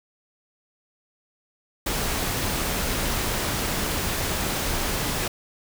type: noise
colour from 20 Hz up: pink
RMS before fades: -26 dBFS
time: 1.86-5.28 s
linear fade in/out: 5 ms
effects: none